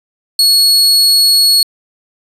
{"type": "tone", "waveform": "40% pulse", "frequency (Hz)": 4352, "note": "C#8", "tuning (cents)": -33, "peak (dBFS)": -5, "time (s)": [0.39, 1.63], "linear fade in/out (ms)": 2, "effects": ["resampled to 32000 Hz"]}